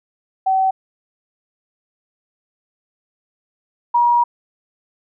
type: tone pair in turn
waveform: sine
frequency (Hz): 763 / 955.5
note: G5 / A#5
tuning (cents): -47 / +43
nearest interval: major third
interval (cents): 390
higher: second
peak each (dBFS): -13 / -11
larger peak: second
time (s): 0.46-0.71 / 3.94-4.24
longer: second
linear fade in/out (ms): 10
effects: none